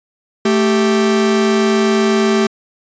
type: tone pair together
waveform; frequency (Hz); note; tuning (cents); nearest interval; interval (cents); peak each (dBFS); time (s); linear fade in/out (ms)
45% pulse; 220 / 392; A3 / G4; 0 / 0; minor seventh; 1000; -14; 0.45-2.47; 5
effects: resampled to 16000 Hz